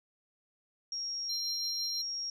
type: tone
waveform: sine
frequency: 5588 Hz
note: F8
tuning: in tune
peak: -34 dBFS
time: 0.92-2.3 s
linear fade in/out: 2 ms
type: tone with tremolo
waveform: triangle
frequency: 4134 Hz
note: C8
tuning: 22 cents flat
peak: -33 dBFS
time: 1.29-2.02 s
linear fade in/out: 5 ms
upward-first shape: sine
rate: 6 Hz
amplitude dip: 35%
effects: none